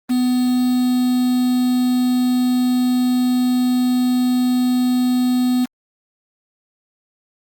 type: tone with quantisation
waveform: triangle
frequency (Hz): 250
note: B3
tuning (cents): +21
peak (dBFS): -12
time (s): 0.09-5.66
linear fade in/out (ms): 20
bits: 5
effects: Opus 32 kbps